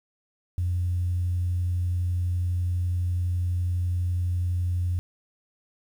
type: tone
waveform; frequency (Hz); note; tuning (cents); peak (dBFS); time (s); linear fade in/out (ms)
sine; 88.8; F2; +29; -22; 0.58-4.99; 0
effects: tanh soft clip ceiling -18 dBFS + 9-bit